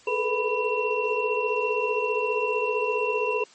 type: tone cluster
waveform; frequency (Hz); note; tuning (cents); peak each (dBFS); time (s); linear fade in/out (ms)
sine; 423.9 / 439.1 / 492.8 / 990 / 2725; G#4 / A4 / B4 / B5 / F7; +35 / -4 / -4 / +4 / -43; -29; 0.07-3.44; 5
effects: white hiss -53 dBFS RMS until 3.54 s + MP3 32 kbps